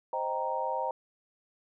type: chord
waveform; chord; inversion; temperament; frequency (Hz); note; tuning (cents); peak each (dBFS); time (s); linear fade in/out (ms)
sine; C minor seventh; none; equal; 523.3 / 622.3 / 784 / 932.3; C5 / Eb5 / G5 / Bb5; 0 / 0 / 0 / 0; -35 / -37 / -36 / -32; 0.13-0.91; 2
effects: none